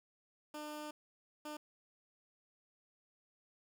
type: tone bursts at uneven times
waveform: 15% pulse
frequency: 300.7 Hz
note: D4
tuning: 41 cents sharp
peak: -37 dBFS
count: 2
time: 0.54-0.91 / 1.45-1.57 s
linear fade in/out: 5 ms
effects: none